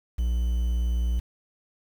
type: tone with quantisation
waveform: triangle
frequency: 59.1 Hz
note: A#1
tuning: 24 cents sharp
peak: -20 dBFS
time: 0.18-1.2 s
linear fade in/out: 10 ms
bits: 8
effects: none